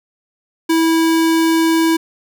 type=tone; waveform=square; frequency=326.5 Hz; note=E4; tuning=17 cents flat; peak=-12 dBFS; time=0.69-1.97 s; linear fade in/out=10 ms; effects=none